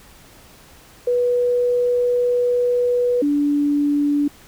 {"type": "tone pair in turn", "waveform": "sine", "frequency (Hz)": [489.1, 289.8], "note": ["B4", "D4"], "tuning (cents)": [-17, -23], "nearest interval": "major sixth", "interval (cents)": 906, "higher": "first", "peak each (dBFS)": -15, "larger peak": "neither", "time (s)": [[1.07, 3.22], [3.22, 4.28]], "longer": "first", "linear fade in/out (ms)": 5, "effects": ["pink hiss -47 dBFS RMS until 4.47 s"]}